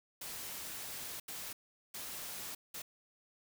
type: noise bursts at uneven times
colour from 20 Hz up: white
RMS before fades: -44 dBFS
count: 4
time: 0.21-1.2 / 1.28-1.53 / 1.94-2.55 / 2.74-2.82 s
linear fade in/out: 5 ms
effects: none